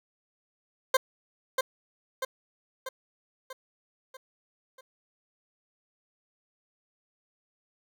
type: tone with echo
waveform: 20% pulse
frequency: 523.3 Hz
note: C5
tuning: in tune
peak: -14 dBFS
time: 0.94-0.97 s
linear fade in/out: 5 ms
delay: 640 ms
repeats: 6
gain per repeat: -5 dB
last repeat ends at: 4.81 s
effects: none